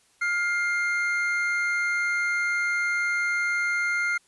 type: tone pair together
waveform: triangle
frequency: 1409 / 2111 Hz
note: F6 / C7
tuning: +15 / +15 cents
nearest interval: perfect fifth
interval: 700 cents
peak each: -24 dBFS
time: 0.21-4.18 s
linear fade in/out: 10 ms
effects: white hiss -62 dBFS RMS until 4.27 s + resampled to 24000 Hz